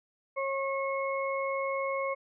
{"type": "harmonic tone", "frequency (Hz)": 544, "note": "C#5", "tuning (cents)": -33, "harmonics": [1, 2, 4], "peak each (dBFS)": [-31, -34, -37], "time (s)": [0.36, 2.15], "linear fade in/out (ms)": 20, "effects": []}